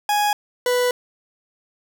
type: tone pair in turn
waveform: 40% pulse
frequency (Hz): 830.6 / 493.9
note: G#5 / B4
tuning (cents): 0 / 0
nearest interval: major sixth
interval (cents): 900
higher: first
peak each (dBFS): -16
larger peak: neither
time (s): 0.09-0.33 / 0.66-0.91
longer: second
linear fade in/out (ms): 2
effects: none